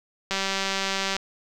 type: click train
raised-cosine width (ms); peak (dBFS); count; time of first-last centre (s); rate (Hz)
0.2; -9; 167; 0.31-1.166; 194
effects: none